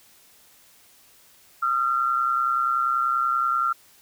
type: tone pair together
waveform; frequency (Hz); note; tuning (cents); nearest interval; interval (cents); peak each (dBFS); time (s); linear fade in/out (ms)
sine; 1232.6 / 1363; D#6 / F6; -17 / -43; major second; 174; -26 / -21; 1.62-3.73; 10
effects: white hiss -55 dBFS RMS until 4.01 s